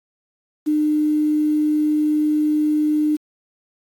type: tone with quantisation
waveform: sine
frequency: 302.9 Hz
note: D#4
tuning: 46 cents flat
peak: -15 dBFS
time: 0.66-3.17 s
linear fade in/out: 20 ms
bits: 7
effects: AAC 64 kbps